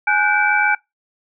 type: tone cluster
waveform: sine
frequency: 836 / 1465 / 1552 / 2313 Hz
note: G#5 / F#6 / G6 / D7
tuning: +11 / -18 / -18 / -27 cents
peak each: -19 dBFS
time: 0.07-0.75 s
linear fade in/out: 5 ms
effects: noise-tail reverb RT60 0.2 s tail -24 dB re dry